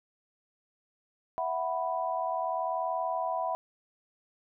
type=chord; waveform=sine; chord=E suspended second; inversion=none; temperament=equal; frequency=659.3 / 740 / 987.8 Hz; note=E5 / F#5 / B5; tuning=0 / 0 / 0 cents; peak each=-33 dBFS; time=1.38-3.55 s; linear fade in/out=0 ms; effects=none